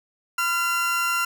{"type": "tone pair together", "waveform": "30% pulse", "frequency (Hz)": [1008, 1381.2], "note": ["B5", "F6"], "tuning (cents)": [35, -20], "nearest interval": "perfect fourth", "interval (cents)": 545, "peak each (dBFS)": [-29, -19], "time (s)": [0.38, 1.25], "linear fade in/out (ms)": 5, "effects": []}